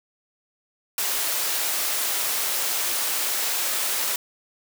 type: high-pass noise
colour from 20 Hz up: white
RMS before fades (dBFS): -25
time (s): 0.98-4.16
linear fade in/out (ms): 2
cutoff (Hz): 420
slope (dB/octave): 12
effects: none